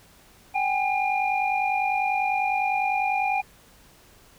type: tone cluster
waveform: sine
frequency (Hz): 768 / 818 / 2413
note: G5 / G#5 / D7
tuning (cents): -36 / -26 / +46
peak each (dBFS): -25 / -25 / -27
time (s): 0.54-3.42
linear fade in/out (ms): 20
effects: tanh soft clip ceiling -12 dBFS + pink hiss -54 dBFS RMS until 4.38 s

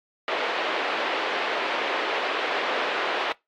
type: band-pass noise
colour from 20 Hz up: pink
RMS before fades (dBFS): -27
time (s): 0.28-3.32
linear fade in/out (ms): 0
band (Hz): 410 to 3300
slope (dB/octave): 24
effects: noise-tail reverb RT60 0.2 s tail -23 dB re dry + AAC 64 kbps

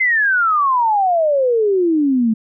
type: exponential sweep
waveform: sine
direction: down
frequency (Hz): 2100 to 215.4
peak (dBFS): -12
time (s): 0-2.34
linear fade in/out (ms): 10
effects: none

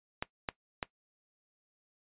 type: clicks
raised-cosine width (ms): 0.3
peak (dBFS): -16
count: 3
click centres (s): 0.225 / 0.488 / 0.828
effects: noise-tail reverb RT60 0.1 s tail -19 dB re dry + resampled to 8000 Hz

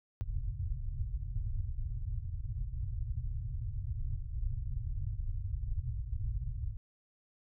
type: low-pass noise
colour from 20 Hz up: pink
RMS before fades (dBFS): -36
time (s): 0.21-6.77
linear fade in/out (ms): 0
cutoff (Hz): 130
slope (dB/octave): 96
effects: none

